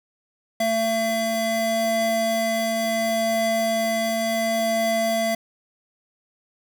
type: tone pair together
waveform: square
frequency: 224.9 / 674 Hz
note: A3 / E5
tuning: +38 / +38 cents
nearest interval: octave + perfect fifth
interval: 1900 cents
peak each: -28 / -22 dBFS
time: 0.6-5.35 s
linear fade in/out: 5 ms
effects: none